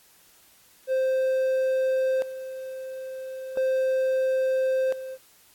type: tone with tremolo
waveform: triangle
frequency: 523 Hz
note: C5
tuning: 1 cent flat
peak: -19 dBFS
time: 0.87-5.18 s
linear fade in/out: 50 ms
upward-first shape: square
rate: 0.37 Hz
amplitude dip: 75%
effects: white hiss -57 dBFS RMS until 5.54 s + AAC 64 kbps